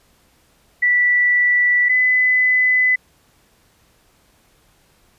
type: tone pair in turn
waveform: sine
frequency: 1963 / 2008 Hz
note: B6 / B6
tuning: -11 / +28 cents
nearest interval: unison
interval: 39 cents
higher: second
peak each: -12 dBFS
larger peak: neither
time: 0.82-1.89 / 1.89-2.96 s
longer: neither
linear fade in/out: 10 ms
effects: pink hiss -57 dBFS RMS until 5.18 s + resampled to 32000 Hz